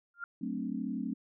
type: tone with exponential growth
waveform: sine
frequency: 1396.9 Hz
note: F6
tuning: in tune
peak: -32 dBFS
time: 0.14-0.24 s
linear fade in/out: 2 ms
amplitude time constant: 21 ms
type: chord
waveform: sine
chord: D dominant seventh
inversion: first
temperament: equal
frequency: 185 / 220 / 261.6 / 293.7 Hz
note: F#3 / A3 / C4 / D4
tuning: 0 / 0 / 0 / 0 cents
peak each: -40 / -37 / -37 / -41 dBFS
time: 0.41-1.14 s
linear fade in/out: 10 ms
effects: none